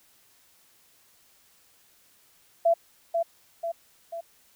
sine tone with echo, 672 Hz, E5, 33 cents sharp, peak -17 dBFS, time 2.65-2.74 s, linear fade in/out 10 ms, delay 490 ms, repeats 3, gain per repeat -5 dB, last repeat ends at 4.21 s, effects white hiss -61 dBFS RMS until 4.55 s

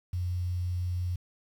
sine tone with quantisation, 89.4 Hz, F2, 41 cents sharp, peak -28 dBFS, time 0.13-1.16 s, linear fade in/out 5 ms, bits 9, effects none

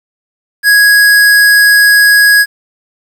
square tone, 1661.2 Hz, G#6, in tune, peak -4 dBFS, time 0.63-2.46 s, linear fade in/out 50 ms, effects 7-bit

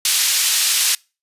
pink band-pass noise, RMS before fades -17 dBFS, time 0.05-0.95 s, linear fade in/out 2 ms, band 3500 to 13000 Hz, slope 12 dB/octave, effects noise-tail reverb RT60 0.3 s tail -26 dB re dry + resampled to 32000 Hz

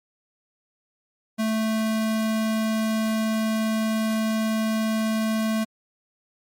square tone, 220 Hz, A3, in tune, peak -22 dBFS, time 1.38-5.65 s, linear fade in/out 20 ms, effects MP3 64 kbps

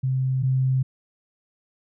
sine tone pair in turn, 130.9 / 130.9 Hz, C3 / C3, +1 / +1 cents, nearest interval unison, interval 0 cents, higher neither, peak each -20 / -18 dBFS, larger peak second, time 0.03-0.43 / 0.43-0.83 s, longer neither, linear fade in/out 10 ms, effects none

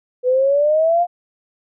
sine exponential sweep, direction up, 493.9 to 713 Hz, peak -12 dBFS, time 0.23-1.07 s, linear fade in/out 50 ms, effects none

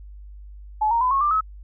sine tone with pitch steps, 858 / 930.3 / 1008.6 / 1093.6 / 1185.7 / 1285.5 Hz, A5 / A#5 / B5 / C#6 / D6 / E6, -44 / -4 / +36 / -24 / +16 / -44 cents, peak -17 dBFS, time 0.81-1.41 s, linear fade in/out 10 ms, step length 100 ms, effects added 50 Hz sine -38 dBFS peak until 1.63 s

